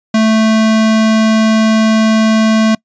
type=tone; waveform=square; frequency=220 Hz; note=A3; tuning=in tune; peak=-8 dBFS; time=0.14-2.75 s; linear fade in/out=5 ms; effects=noise-tail reverb RT60 0.1 s tail -26 dB re dry + resampled to 16000 Hz